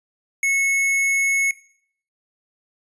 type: tone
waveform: square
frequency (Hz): 2194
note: C#7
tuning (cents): -18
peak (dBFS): -18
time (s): 0.43-1.51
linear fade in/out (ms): 2
effects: noise-tail reverb RT60 0.6 s tail -19 dB re dry + resampled to 24000 Hz